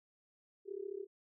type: tone with amplitude modulation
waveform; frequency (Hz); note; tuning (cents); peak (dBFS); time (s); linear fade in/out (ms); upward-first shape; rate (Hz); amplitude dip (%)
sine; 395.4; G4; +15; -36; 0.65-1.07; 50; sine; 34.3; 95
effects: none